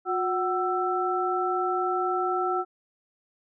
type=tone cluster; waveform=sine; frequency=361.2 / 750 / 1328 Hz; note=F#4 / F#5 / E6; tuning=-42 / +23 / +12 cents; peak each=-28 dBFS; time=0.05-2.65 s; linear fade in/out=50 ms; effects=none